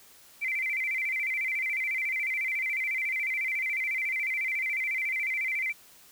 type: tone with vibrato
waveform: sine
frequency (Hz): 2191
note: C#7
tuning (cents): -21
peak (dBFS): -27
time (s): 0.41-5.73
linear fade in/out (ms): 20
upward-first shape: square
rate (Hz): 14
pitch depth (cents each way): 110
effects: white hiss -55 dBFS RMS until 6.11 s